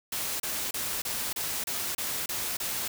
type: noise bursts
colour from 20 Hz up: white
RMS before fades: -32 dBFS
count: 9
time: 0.12-2.88 s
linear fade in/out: 5 ms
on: 280 ms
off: 30 ms
effects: none